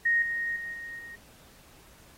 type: tone with level steps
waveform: sine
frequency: 1864.7 Hz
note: A#6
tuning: in tune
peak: -21 / -28 / -34 / -37 / -41 dBFS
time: 0.05-1.16 s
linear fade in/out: 10 ms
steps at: 0.22 / 0.56 / 0.74 / 0.99 s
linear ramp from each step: 2 ms
effects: pink hiss -56 dBFS RMS until 2.17 s + AAC 48 kbps